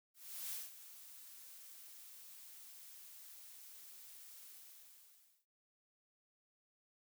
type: noise with ADSR envelope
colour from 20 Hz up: blue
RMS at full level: -43 dBFS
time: 0.14-5.46 s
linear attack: 380 ms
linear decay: 180 ms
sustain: -13 dB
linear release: 990 ms
effects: none